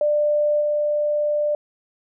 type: tone with level steps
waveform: sine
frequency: 594 Hz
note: D5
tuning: 20 cents sharp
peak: -16 / -18 dBFS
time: 0.01-1.55 s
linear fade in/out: 2 ms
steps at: 0.6 s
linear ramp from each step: 20 ms
effects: none